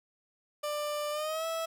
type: tone with pitch glide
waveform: 30% pulse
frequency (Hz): 593 to 654.2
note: D5 to E5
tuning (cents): +17 to -13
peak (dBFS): -29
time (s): 0.63-1.66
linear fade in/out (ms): 10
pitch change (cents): +170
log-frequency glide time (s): 1.11-1.46
effects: none